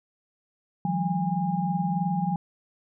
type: tone cluster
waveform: sine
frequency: 160.2 / 179 / 202.1 / 814 Hz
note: E3 / F3 / G#3 / G#5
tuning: -49 / +43 / -47 / -35 cents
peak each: -31 / -26 / -35 / -29 dBFS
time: 0.85-2.36 s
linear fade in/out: 2 ms
effects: none